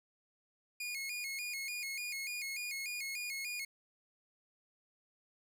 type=tone with vibrato; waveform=sawtooth; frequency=2302 Hz; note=D7; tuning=35 cents flat; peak=-35 dBFS; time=0.8-3.65 s; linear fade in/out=5 ms; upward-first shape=square; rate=3.4 Hz; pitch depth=100 cents each way; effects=12-bit